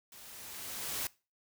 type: noise with level ramp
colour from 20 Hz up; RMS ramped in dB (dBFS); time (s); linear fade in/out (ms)
white; -53 to -35; 0.12-1.07; 2
effects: noise-tail reverb RT60 0.3 s tail -21 dB re dry